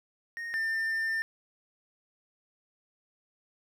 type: tone pair in turn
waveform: triangle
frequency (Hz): 1855 / 1797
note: A#6 / A6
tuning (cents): -9 / +36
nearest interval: minor second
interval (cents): 55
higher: first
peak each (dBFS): -33 / -26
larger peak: second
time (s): 0.37-0.54 / 0.54-1.22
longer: second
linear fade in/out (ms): 0
effects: none